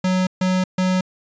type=tone bursts; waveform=square; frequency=185 Hz; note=F#3; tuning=in tune; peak=-17 dBFS; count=3; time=0.04-1.01 s; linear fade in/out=5 ms; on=230 ms; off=140 ms; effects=resampled to 16000 Hz